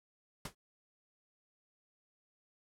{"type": "noise with exponential decay", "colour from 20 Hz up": "pink", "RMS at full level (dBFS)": -37, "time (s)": [0.45, 0.55], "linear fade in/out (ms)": 5, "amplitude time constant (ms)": 20, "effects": ["low-pass 12000 Hz 12 dB/octave"]}